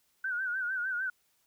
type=tone with vibrato; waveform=sine; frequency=1494 Hz; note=F#6; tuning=16 cents sharp; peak=-30 dBFS; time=0.24-1.1 s; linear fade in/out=5 ms; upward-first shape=sine; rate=6.6 Hz; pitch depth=89 cents each way; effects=white hiss -72 dBFS RMS until 1.46 s